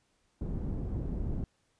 pink low-pass noise, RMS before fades -34 dBFS, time 0.41-1.44 s, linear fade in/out 2 ms, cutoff 260 Hz, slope 12 dB/octave, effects pink hiss -73 dBFS RMS until 1.79 s + resampled to 22050 Hz

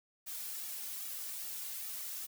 blue noise with flanger, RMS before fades -42 dBFS, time 0.26-2.27 s, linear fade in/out 20 ms, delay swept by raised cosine 1.9 to 3.2 ms, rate 2.5 Hz, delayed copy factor -1, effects none

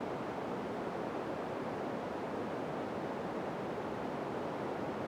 white band-pass noise, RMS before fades -39 dBFS, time 0-5.07 s, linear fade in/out 10 ms, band 170 to 630 Hz, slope 12 dB/octave, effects none

